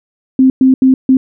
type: tone bursts at uneven times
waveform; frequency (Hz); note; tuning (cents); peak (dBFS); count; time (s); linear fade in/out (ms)
sine; 261.6; C4; 0; -4; 4; 0.39-0.5 / 0.61-0.74 / 0.82-0.94 / 1.09-1.17; 2
effects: none